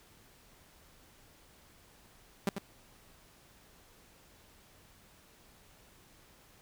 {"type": "tone with echo", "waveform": "sawtooth", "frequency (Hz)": 197.5, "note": "G3", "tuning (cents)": 13, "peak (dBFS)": -23, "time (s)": [2.47, 2.49], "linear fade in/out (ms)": 2, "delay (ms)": 93, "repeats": 1, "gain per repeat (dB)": -8, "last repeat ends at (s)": 2.583, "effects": ["pink hiss -61 dBFS RMS until 6.61 s"]}